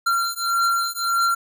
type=beating tone pair; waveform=square; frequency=1373 / 1374.7 Hz; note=F6 / F6; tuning=-30 / -28 cents; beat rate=1.7 Hz; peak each=-23 dBFS; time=0.06-1.35 s; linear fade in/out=10 ms; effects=none